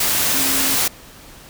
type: tone in noise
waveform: sine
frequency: 268.9 Hz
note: C4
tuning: 47 cents sharp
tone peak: -27 dBFS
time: 0.34-0.75 s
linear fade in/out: 5 ms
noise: white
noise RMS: -18 dBFS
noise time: 0-0.88 s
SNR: -12 dB
effects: pink hiss -42 dBFS RMS until 1.49 s